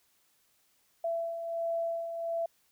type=beating tone pair; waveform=sine; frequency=668 / 669.4 Hz; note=E5 / E5; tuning=+23 / +26 cents; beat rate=1.4 Hz; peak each=-40 / -31 dBFS; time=1.04-2.46 s; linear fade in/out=5 ms; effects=white hiss -70 dBFS RMS until 2.71 s